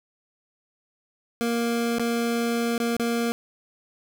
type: tone with dropouts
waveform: 25% pulse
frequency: 234.1 Hz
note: A#3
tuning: 8 cents sharp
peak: -19 dBFS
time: 1.41-3.32 s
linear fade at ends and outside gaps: 0 ms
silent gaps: 1.984-1.996 / 2.779-2.801 / 2.966-2.997 s
effects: none